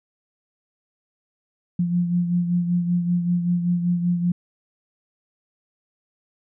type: beating tone pair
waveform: sine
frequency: 174.61 / 179.81 Hz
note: F3 / F#3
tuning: 0 / -49 cents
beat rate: 5.2 Hz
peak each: -19 / -28 dBFS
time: 1.79-4.32 s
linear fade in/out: 5 ms
effects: none